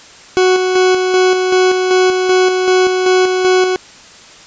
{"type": "tone with tremolo", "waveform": "40% pulse", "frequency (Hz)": 370, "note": "F#4", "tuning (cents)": 0, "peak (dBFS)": -7, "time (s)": [0.37, 3.76], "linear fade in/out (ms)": 0, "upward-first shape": "square", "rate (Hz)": 2.6, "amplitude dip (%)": 40, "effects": ["white hiss -38 dBFS RMS until 4.46 s", "resampled to 16000 Hz"]}